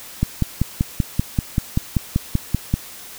click train, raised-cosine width 5 ms, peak -4 dBFS, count 14, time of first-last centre 0.23-2.74 s, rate 5.18 Hz, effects white hiss -38 dBFS RMS until 3.18 s

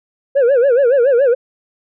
sine tone with vibrato, 515 Hz, C5, 28 cents flat, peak -6 dBFS, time 0.35-1.35 s, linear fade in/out 20 ms, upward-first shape sine, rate 7.1 Hz, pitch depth 180 cents each way, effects tanh soft clip ceiling -8 dBFS

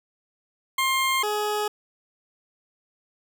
20% pulse tone pair in turn, 1061 / 419.9 Hz, C6 / G#4, +24 / +19 cents, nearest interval octave + major third, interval 1605 cents, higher first, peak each -16 / -19 dBFS, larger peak first, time 0.78-1.23 / 1.23-1.68 s, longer neither, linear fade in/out 5 ms, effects none

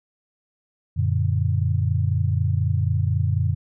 sine chord, Gb augmented, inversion none, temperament equal, 92.5 / 116.54 / 146.83 Hz, Gb2 / Bb2 / D3, 0 / 0 / 0 cents, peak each -21 / -23 / -25 dBFS, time 0.96-3.55 s, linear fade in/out 20 ms, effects none

